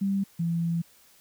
sine tone pair in turn, 196.4 / 168.23 Hz, G3 / E3, +4 / +36 cents, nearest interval minor third, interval 268 cents, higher first, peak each -23 / -24 dBFS, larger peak first, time 0.01-0.24 / 0.39-0.82 s, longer second, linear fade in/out 10 ms, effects white hiss -58 dBFS RMS until 1.2 s

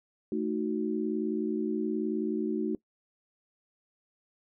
sine chord, D# diminished, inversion second, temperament equal, 220 / 311.1 / 370 Hz, A3 / D#4 / F#4, 0 / 0 / 0 cents, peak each -32 dBFS, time 0.32-2.75 s, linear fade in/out 2 ms, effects noise-tail reverb RT60 0.1 s tail -21 dB re dry

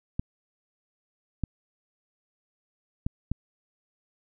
clicks, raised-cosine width 5 ms, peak -15 dBFS, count 4, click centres 0.195 / 1.437 / 3.065 / 3.316 s, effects none

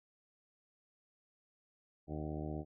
harmonic tone with a mistuned harmonic, 76.6 Hz, D#2, 27 cents flat, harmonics 1 / 2 / 3 / 4 / 5 / 6 / 7 / 8 / 9 / 10, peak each -44 / -43 / -48 / -44 / -48 / -53 / -55 / -50 / -55 / -54 dBFS, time 2.07-2.65 s, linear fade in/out 50 ms, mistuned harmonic 9, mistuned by +44 cents, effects none

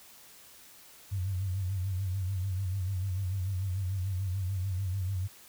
sine tone with vibrato, 94.5 Hz, F#2, 37 cents sharp, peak -29 dBFS, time 1.11-5.28 s, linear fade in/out 20 ms, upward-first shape sine, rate 6.8 Hz, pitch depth 91 cents each way, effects white hiss -54 dBFS RMS until 5.48 s

